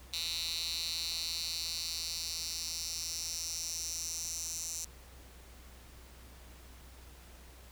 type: tone with high-pass filter sweep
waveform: 10% pulse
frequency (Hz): 165.7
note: E3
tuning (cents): +9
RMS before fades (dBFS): -38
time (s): 0.13-4.85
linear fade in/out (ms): 5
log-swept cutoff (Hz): 3800 to 6400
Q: 4
effects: added 62 Hz sine -53 dBFS peak until 7.71 s + pink hiss -57 dBFS RMS until 7.71 s